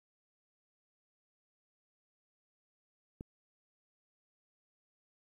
click, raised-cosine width 3 ms, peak -30 dBFS, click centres 3.209 s, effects 11-bit

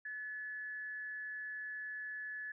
sine tone with amplitude modulation, 1717 Hz, A6, 43 cents flat, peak -39 dBFS, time 0.05-2.52 s, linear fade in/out 5 ms, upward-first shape sine, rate 210 Hz, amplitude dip 35%, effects none

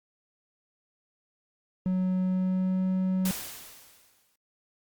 triangle tone with pitch glide, 185 to 186.83 Hz, F#3 to F#3, 0 to +17 cents, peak -22 dBFS, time 1.86-3.31 s, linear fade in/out 0 ms, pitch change +17 cents, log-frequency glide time 2.21-2.87 s
white noise with exponential decay, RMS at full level -32 dBFS, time 3.25-4.36 s, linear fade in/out 5 ms, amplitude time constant 240 ms
effects Opus 48 kbps

